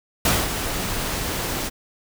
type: noise with ADSR envelope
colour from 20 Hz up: pink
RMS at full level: -17 dBFS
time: 0.25-1.7 s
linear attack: 3 ms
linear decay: 220 ms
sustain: -9 dB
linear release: 27 ms
effects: none